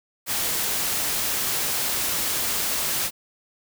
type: noise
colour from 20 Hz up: white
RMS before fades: -25 dBFS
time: 0.26-3.11 s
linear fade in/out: 50 ms
effects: none